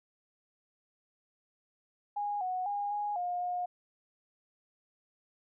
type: tone with pitch steps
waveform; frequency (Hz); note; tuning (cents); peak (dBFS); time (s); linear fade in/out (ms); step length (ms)
sine; 822 / 737 / 815 / 827 / 712 / 716; G#5 / F#5 / G#5 / G#5 / F5 / F5; -18 / -7 / -33 / -8 / +33 / +43; -31; 2.16-3.66; 10; 250
effects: none